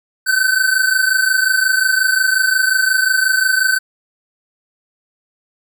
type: tone pair together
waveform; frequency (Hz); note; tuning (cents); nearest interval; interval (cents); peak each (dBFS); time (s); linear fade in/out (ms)
square; 1517 / 1542.6; F#6 / G6; +43 / -28; unison; 29; -16; 0.26-3.79; 20
effects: none